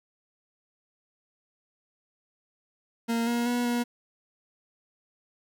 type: tone with pitch steps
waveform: 40% pulse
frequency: 231.4 / 237.5 / 242.6 / 240.1 Hz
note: A#3 / A#3 / B3 / B3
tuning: -13 / +33 / -31 / -49 cents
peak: -24 dBFS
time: 3.08-3.84 s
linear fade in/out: 20 ms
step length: 190 ms
effects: 11-bit